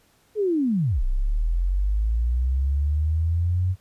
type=linear two-way sweep; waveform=sine; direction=down then up; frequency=440 to 30.17 to 93.8 Hz; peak=-19 dBFS; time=0.35-3.76 s; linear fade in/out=50 ms; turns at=1.03 s; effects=pink hiss -61 dBFS RMS until 3.8 s + resampled to 32000 Hz